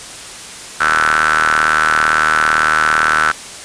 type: ring-modulated tone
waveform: sawtooth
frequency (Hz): 77.78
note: D#2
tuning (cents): 0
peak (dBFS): -4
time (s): 0.8-3.32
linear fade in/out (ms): 10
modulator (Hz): 1420
effects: white hiss -31 dBFS RMS until 3.64 s + resampled to 22050 Hz